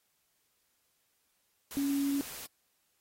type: tone in noise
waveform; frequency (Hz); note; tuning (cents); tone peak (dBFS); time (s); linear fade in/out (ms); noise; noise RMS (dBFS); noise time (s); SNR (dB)
sine; 280; C#4; +18; -28; 1.77-2.21; 0; white; -44; 1.71-2.46; +13
effects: white hiss -75 dBFS RMS until 3 s + AAC 48 kbps